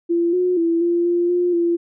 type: tone with pitch steps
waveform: sine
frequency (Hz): 341.1 / 362 / 334.2 / 344.3 / 347.5 / 353.8 / 341.8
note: F4 / F#4 / E4 / F4 / F4 / F4 / F4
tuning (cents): -41 / -38 / +24 / -25 / -9 / +23 / -37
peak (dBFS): -15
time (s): 0.09-1.77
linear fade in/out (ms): 20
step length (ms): 240
effects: none